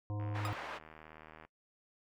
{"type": "harmonic tone", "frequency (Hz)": 103.83, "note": "G#2", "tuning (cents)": 0, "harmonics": [1, 3, 5, 7, 9, 10], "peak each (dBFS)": [-36, -46, -50, -53, -55, -56], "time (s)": [0.1, 0.53], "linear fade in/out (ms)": 0}
{"type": "click train", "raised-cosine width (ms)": 0.5, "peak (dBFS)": -37, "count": 99, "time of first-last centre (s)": [0.2, 1.45], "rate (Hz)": 78.4}
{"type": "band-pass noise", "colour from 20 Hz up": "pink", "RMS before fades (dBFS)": -44, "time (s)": [0.34, 0.79], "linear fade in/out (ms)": 20, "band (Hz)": [670, 2000], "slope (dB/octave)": 12}
{"type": "tone with exponential decay", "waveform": "40% pulse", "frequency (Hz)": 1244.5, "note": "D#6", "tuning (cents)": 0, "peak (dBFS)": -33, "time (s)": [0.45, 0.53], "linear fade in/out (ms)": 1, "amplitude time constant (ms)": 16}
{"effects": ["noise-tail reverb RT60 0.1 s tail -21 dB re dry"]}